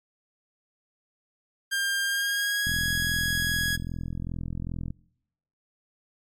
sawtooth tone with pitch glide, 1600 to 1664.1 Hz, G6 to G#6, +35 to +3 cents, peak -21 dBFS, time 1.71-3.77 s, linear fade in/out 20 ms, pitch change +68 cents, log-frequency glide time 2.04-2.71 s
click train, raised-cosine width 5 ms, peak -21 dBFS, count 96, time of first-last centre 2.67-4.905 s, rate 42.5 Hz
effects noise-tail reverb RT60 0.8 s tail -24 dB re dry + MP3 64 kbps

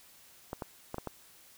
clicks, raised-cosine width 1 ms, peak -22 dBFS, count 5, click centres 0.531 / 0.622 / 0.944 / 0.983 / 1.073 s, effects white hiss -58 dBFS RMS until 1.57 s

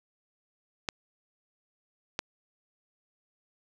clicks, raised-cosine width 0.2 ms, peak -12 dBFS, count 2, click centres 0.888 / 2.191 s, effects none

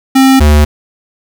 square tone pair in turn, 265.9 / 74.62 Hz, C4 / D2, +28 / +28 cents, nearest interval octave + minor seventh, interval 2200 cents, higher first, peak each -4 dBFS, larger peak neither, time 0.15-0.4 / 0.4-0.65 s, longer neither, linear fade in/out 10 ms, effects none

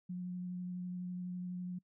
sine tone with vibrato, 180 Hz, F#3, 47 cents flat, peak -38 dBFS, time 0.09-1.79 s, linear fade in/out 10 ms, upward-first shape sine, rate 12 Hz, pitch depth 11 cents each way, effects noise-tail reverb RT60 0.1 s tail -26 dB re dry

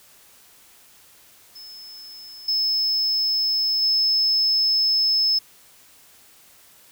triangle tone with level steps, 5220 Hz, E8, 18 cents flat, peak -37 / -17 / -14 dBFS, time 1.55-5.39 s, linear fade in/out 10 ms, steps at 2.48 / 3.82 s, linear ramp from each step 5 ms, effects tanh soft clip ceiling -14 dBFS + white hiss -52 dBFS RMS until 6.91 s

